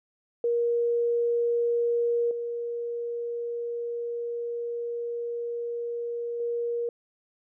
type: tone with level steps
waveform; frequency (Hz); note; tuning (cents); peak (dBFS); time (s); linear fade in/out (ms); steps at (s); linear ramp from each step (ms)
sine; 472.5; A#4; +23; -22 / -29 / -26; 0.44-6.89; 2; 2.31 / 6.4; 2
effects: none